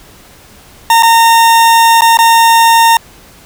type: tone with dropouts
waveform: 40% pulse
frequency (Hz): 917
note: A#5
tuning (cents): -29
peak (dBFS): -3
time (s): 0.9-2.97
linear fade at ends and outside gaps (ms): 2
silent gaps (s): 1.025-1.031 / 2.009-2.019 / 2.172-2.188
effects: pink hiss -39 dBFS RMS until 3.45 s